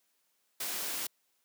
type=noise; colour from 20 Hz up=white; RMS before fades=-36 dBFS; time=0.6-1.07 s; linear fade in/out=5 ms; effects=white hiss -75 dBFS RMS until 1.44 s + high-pass 200 Hz 12 dB/octave